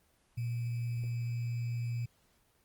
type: tone with sample-and-hold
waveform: sine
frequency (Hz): 118.7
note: A#2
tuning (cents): +32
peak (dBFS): -32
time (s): 0.37-2.06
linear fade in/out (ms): 10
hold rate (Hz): 2450
effects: pink hiss -70 dBFS RMS until 2.64 s + Opus 24 kbps